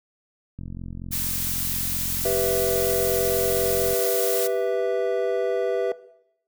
click train, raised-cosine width 5 ms, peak -23 dBFS, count 149, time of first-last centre 0.59-3.931 s, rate 44.3 Hz
blue noise, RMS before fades -27 dBFS, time 1.11-4.48 s, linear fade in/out 20 ms
triangle chord, E minor, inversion first, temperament equal with one note detuned, 392 / 492.2 / 659.3 Hz, G4 / B4 / E5, 0 / -6 / 0 cents, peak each -24 / -23 / -24 dBFS, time 2.25-5.92 s, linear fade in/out 2 ms
effects noise-tail reverb RT60 0.8 s tail -18 dB re dry

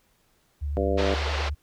sine tone with vibrato, 72.5 Hz, D2, 22 cents flat, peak -26 dBFS, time 0.61-1.55 s, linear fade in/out 20 ms, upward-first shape sine, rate 8.9 Hz, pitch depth 30 cents each way
harmonic tone, 98 Hz, G2, in tune, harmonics 2 / 3 / 4 / 5 / 6 / 7, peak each -33 / -31 / -29 / -28 / -29 / -33 dBFS, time 0.77-1.14 s, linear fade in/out 0 ms
pink band-pass noise, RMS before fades -31 dBFS, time 0.97-1.5 s, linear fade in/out 20 ms, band 410 to 4600 Hz, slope 24 dB/octave
effects pink hiss -66 dBFS RMS until 1.62 s

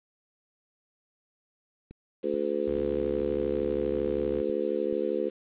click train, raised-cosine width 3 ms, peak -32 dBFS, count 8, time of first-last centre 1.91-4.927 s, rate 2.32 Hz
harmonic tone, 72.7 Hz, D2, 17 cents flat, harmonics 3 / 4 / 5 / 6 / 7, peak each -37 / -36 / -31 / -31 / -31 dBFS, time 2.23-5.3 s, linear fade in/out 20 ms
sawtooth tone, 65 Hz, C2, 11 cents flat, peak -35 dBFS, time 2.67-4.42 s, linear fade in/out 10 ms
effects resampled to 8000 Hz + 9-bit

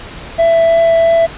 triangle tone with vibrato, 664 Hz, E5, 12 cents sharp, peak -5 dBFS, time 0.38-1.27 s, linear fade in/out 20 ms, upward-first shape triangle, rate 3 Hz, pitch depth 8 cents each way, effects pink hiss -30 dBFS RMS until 1.37 s + resampled to 8000 Hz

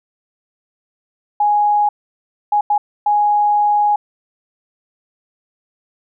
sine tone bursts at uneven times, 830.6 Hz, G#5, in tune, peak -11 dBFS, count 4, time 1.4-1.89 / 2.52-2.61 / 2.7-2.78 / 3.06-3.96 s, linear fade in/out 5 ms, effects none

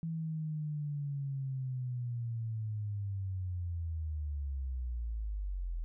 sine linear sweep, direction down, 164.81 to 40.34 Hz, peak -34 dBFS, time 0.03-5.84 s, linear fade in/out 0 ms, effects none

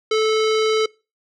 square tone with low-pass filter, 436.4 Hz, A4, 14 cents flat, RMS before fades -18 dBFS, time 0.11-0.86 s, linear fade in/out 5 ms, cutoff 4500 Hz, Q 1.7, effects noise-tail reverb RT60 0.3 s tail -24 dB re dry

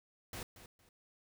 pink noise with echo, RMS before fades -44 dBFS, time 0.33-0.43 s, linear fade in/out 2 ms, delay 230 ms, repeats 2, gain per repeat -12 dB, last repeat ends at 0.89 s, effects none

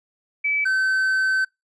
sine / triangle tone pair in turn, 2300 / 1535.1 Hz, D7 / G6, -37 / -37 cents, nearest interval perfect fifth, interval 700 cents, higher first, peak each -19 / -16 dBFS, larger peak second, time 0.44-0.65 / 0.65-1.45 s, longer second, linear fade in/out 10 ms, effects noise-tail reverb RT60 0.2 s tail -26 dB re dry + resampled to 24000 Hz

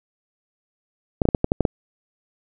clicks, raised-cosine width 2 ms, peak -4 dBFS, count 8, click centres 1.218 / 1.254 / 1.288 / 1.348 / 1.444 / 1.519 / 1.607 / 1.652 s, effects none

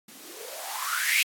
violet noise with band-pass filter sweep, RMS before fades -30 dBFS, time 0.08-1.23 s, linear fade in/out 5 ms, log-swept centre 210 to 2600 Hz, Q 9.3, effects AAC 64 kbps

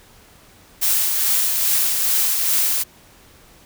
blue noise with tremolo, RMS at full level -17 dBFS, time 0.81-2.84 s, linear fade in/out 20 ms, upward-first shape triangle, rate 2.4 Hz, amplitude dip 35%, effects pink hiss -49 dBFS RMS until 3.65 s

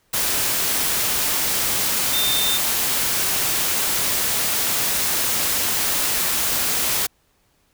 sine tone in noise, 3611 Hz, A7, 44 cents sharp, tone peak -21 dBFS, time 2.13-2.58 s, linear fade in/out 10 ms, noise white, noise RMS -21 dBFS, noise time 0.13-7.07 s, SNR -3 dB, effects pink hiss -63 dBFS RMS until 7.73 s

